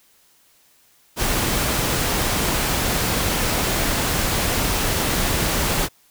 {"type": "noise", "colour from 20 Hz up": "pink", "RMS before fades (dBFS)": -21, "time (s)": [1.16, 5.89], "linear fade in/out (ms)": 50, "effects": ["white hiss -57 dBFS RMS until 6.1 s"]}